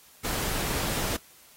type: noise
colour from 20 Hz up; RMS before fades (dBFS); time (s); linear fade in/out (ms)
pink; -30; 0.24-1.17; 10
effects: white hiss -55 dBFS RMS until 1.56 s + AAC 48 kbps